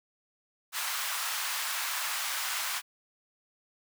pink high-pass noise, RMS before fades -33 dBFS, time 0.72-2.82 s, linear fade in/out 50 ms, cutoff 970 Hz, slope 24 dB/octave, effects none

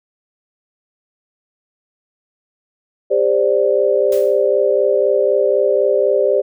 sine chord, G suspended fourth, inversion none, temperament equal with one note detuned, 399.5 / 523.3 / 587.3 Hz, G4 / C5 / D5, +33 / 0 / 0 cents, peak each -16 dBFS, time 3.1-6.42 s, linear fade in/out 20 ms
white noise with exponential decay, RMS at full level -31 dBFS, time 4.12-4.48 s, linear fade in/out 2 ms, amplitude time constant 77 ms
effects none

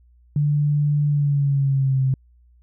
sine tone with pitch glide, 146.83 to 132.33 Hz, D3 to C3, 0 to +20 cents, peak -16 dBFS, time 0.36-2.14 s, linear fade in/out 2 ms, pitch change -180 cents, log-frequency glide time 1.07-2.01 s, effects added 60 Hz sine -51 dBFS peak until 2.62 s

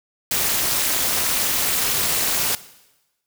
white noise with amplitude modulation, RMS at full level -17 dBFS, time 0.31-2.55 s, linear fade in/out 2 ms, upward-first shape sine, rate 278 Hz, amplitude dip 90%, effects noise-tail reverb RT60 1.0 s tail -17 dB re dry

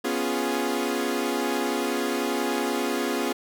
sawtooth chord, C# dominant seventh, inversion third, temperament equal, 246.9 / 277.2 / 349.2 / 415.3 Hz, B3 / C#4 / E#4 / G#4, 0 / 0 / 0 / 0 cents, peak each -26 dBFS, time 0.04-3.33 s, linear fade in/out 10 ms, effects none

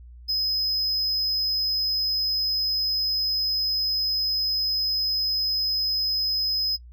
triangle tone, 5070 Hz, D#8, 32 cents sharp, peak -20 dBFS, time 0.28-6.77 s, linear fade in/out 20 ms, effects noise-tail reverb RT60 0.1 s tail -19 dB re dry + added 60 Hz sine -42 dBFS peak until 6.92 s

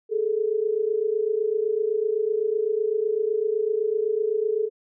sine tone pair together, 414.8 / 442.7 Hz, G#4 / A4, -2 / +11 cents, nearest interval minor second, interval 113 cents, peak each -25 / -23 dBFS, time 0.09-4.7 s, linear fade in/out 50 ms, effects none

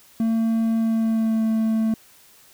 triangle tone with pitch glide, 225.6 to 221.7 Hz, A3 to A3, +44 to +13 cents, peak -16 dBFS, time 0.2-1.94 s, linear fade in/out 2 ms, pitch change -31 cents, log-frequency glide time 0.79-1.46 s, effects white hiss -52 dBFS RMS until 2.53 s

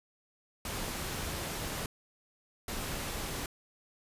pink noise bursts at uneven times, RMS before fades -37 dBFS, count 2, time 0.65-1.86 / 2.68-3.46 s, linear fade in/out 2 ms, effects resampled to 32000 Hz

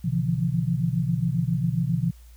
sine tone cluster, 122.3 / 142.3 / 165.9 / 173.3 Hz, B2 / C#3 / E3 / F3, -16 / +46 / +11 / -13 cents, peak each -27 dBFS, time 0.04-2.11 s, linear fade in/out 10 ms, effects added 58 Hz sine -45 dBFS peak until 2.36 s + white hiss -59 dBFS RMS until 2.36 s

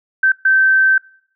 sine tone bursts at uneven times, 1550 Hz, G6, 20 cents flat, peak -9 dBFS, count 2, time 0.23-0.32 / 0.45-0.98 s, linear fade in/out 5 ms, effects noise-tail reverb RT60 0.6 s tail -24 dB re dry

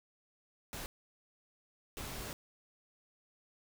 pink noise bursts at uneven times, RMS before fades -43 dBFS, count 2, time 0.73-0.86 / 1.97-2.33 s, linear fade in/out 0 ms, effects none

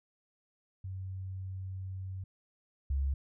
sine tone pair in turn, 94.5 / 68.63 Hz, F#2 / C#2, +37 / -17 cents, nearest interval tritone, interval 554 cents, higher first, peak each -37 / -28 dBFS, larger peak second, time 0.84-2.24 / 2.9-3.14 s, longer first, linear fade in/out 5 ms, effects none

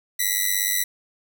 5% pulse ring-modulated tone, 1975.5 Hz, B6, in tune, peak -7 dBFS, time 0.19-0.84 s, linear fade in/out 10 ms, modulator 48.4 Hz, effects none

